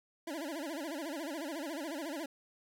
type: tone with vibrato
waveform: 25% pulse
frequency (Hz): 305.4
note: D#4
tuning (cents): -32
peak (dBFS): -34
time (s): 0.27-2.26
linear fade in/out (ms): 5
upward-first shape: sine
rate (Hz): 14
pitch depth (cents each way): 190
effects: none